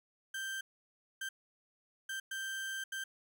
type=tone bursts at uneven times; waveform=35% pulse; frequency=1568 Hz; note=G6; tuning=in tune; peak=-36 dBFS; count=5; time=0.34-0.61 / 1.21-1.29 / 2.09-2.2 / 2.31-2.84 / 2.92-3.04 s; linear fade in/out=5 ms; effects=none